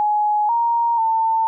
sine tone with pitch steps, 840 / 935 / 896 Hz, G#5 / A#5 / A5, +19 / +5 / +31 cents, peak -15 dBFS, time 0-1.47 s, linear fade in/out 0 ms, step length 490 ms, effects none

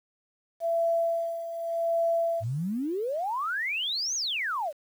sine tone with tremolo, 670 Hz, E5, 28 cents sharp, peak -22 dBFS, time 0.6-2.44 s, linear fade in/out 50 ms, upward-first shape sine, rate 0.85 Hz, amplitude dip 70%
sine exponential two-way sweep, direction up then down, 99.9 to 6645 to 539 Hz, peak -27 dBFS, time 2.4-4.73 s, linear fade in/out 50 ms, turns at 4.15 s
effects 9-bit

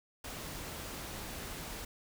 pink noise, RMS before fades -43 dBFS, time 0.24-1.85 s, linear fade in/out 5 ms, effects none

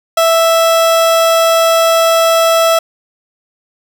30% pulse tone, 659.3 Hz, E5, in tune, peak -5 dBFS, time 0.17-2.79 s, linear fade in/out 5 ms, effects 7-bit

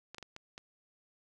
clicks, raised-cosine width 0.2 ms, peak -28 dBFS, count 5, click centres 0.146 / 0.183 / 0.227 / 0.364 / 0.579 s, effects none

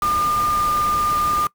sine tone in noise, 1206 Hz, D6, 46 cents sharp, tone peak -17 dBFS, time 0.02-1.47 s, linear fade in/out 2 ms, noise pink, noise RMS -30 dBFS, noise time 0.02-1.47 s, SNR +10 dB, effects noise-tail reverb RT60 0.1 s tail -21 dB re dry

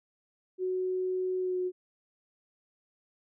sine tone with pitch glide, 370 to 364.9 Hz, F#4 to F#4, 0 to -24 cents, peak -28 dBFS, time 0.58-1.72 s, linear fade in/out 50 ms, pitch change -24 cents, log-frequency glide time 1.39-1.58 s, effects none

